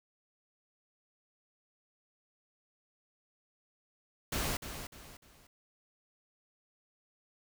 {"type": "noise with echo", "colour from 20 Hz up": "pink", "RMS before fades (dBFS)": -34, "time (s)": [4.32, 4.57], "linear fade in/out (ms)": 5, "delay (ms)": 300, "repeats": 3, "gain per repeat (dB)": -9, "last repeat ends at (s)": 5.47, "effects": []}